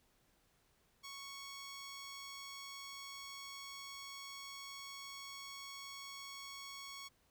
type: tone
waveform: 10% pulse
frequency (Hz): 1108.7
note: C#6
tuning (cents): 0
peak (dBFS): -39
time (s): 1.03-7.09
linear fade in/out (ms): 20
effects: pink hiss -74 dBFS RMS until 7.3 s